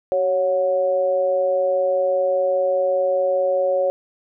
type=tone with amplitude modulation; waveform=sine; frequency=554.4 Hz; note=C#5; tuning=in tune; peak=-13 dBFS; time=0.12-3.9 s; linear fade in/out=0 ms; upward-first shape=sine; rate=175 Hz; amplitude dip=70%; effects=none